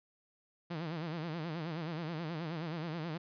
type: tone with vibrato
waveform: sawtooth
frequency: 162.7 Hz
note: E3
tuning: 22 cents flat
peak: -33 dBFS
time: 0.7-3.18 s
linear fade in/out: 10 ms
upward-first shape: sine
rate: 9.4 Hz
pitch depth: 130 cents each way
effects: resampled to 11025 Hz